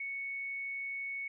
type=tone; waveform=sine; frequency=2217 Hz; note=C#7; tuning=in tune; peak=-36 dBFS; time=0-1.28 s; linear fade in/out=5 ms; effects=none